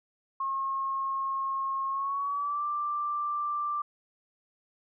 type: tone with pitch glide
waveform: sine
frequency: 1081 to 1178.8 Hz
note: C#6 to D6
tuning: -44 to +6 cents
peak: -28 dBFS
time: 0.4-3.82 s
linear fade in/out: 5 ms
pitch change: +150 cents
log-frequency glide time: 1.89-2.65 s
effects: none